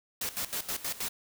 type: noise with tremolo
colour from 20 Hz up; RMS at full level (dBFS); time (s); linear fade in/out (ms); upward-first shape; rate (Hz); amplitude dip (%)
white; -33; 0.21-1.09; 5; square; 6.3; 80
effects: none